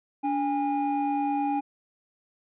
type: tone pair together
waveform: triangle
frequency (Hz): 288.1 / 815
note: D4 / G#5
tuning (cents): -33 / -33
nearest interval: octave + tritone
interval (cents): 1800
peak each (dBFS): -25 / -24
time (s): 0.23-1.61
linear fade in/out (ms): 20
effects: tanh soft clip ceiling -15 dBFS + resampled to 8000 Hz